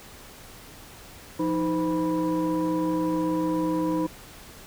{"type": "tone cluster", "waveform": "sine", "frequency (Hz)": [173.6, 314.4, 511, 983], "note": ["F3", "D#4", "C5", "B5"], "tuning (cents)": [-10, 18, -41, -8], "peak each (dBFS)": [-31, -23, -30, -31], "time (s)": [1.39, 4.07], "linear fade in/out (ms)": 10, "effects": ["tanh soft clip ceiling -17 dBFS", "pink hiss -46 dBFS RMS until 4.66 s"]}